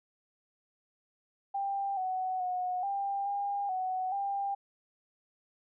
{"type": "tone with pitch steps", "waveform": "sine", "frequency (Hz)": [792, 746, 729, 795, 805, 745, 796], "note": ["G5", "F#5", "F#5", "G5", "G5", "F#5", "G5"], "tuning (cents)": [18, 14, -26, 24, 46, 12, 26], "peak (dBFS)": -30, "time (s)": [1.54, 4.55], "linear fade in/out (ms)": 10, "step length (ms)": 430, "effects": []}